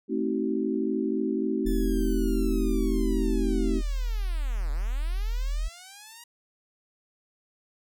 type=chord; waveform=sine; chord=A diminished seventh; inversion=none; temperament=just; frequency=220 / 264 / 316.8 / 380.2 Hz; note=A3 / C4 / Eb4 / Gb4; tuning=0 / +16 / +31 / +47 cents; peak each=-30 dBFS; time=0.08-3.82 s; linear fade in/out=50 ms
type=tone; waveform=sine; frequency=41.37 Hz; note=E1; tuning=7 cents sharp; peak=-25 dBFS; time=1.65-5.69 s; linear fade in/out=20 ms
type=linear two-way sweep; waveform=5% pulse; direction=down then up; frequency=1760 to 136.8 to 958 Hz; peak=-33 dBFS; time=1.66-6.24 s; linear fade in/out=5 ms; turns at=4.71 s
effects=none